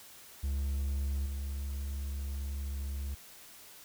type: tone with level steps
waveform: triangle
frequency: 69.3 Hz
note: C#2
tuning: in tune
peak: -28 / -32 dBFS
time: 0.43-3.15 s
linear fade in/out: 10 ms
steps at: 1.26 s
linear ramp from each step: 2 ms
effects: white hiss -53 dBFS RMS until 3.84 s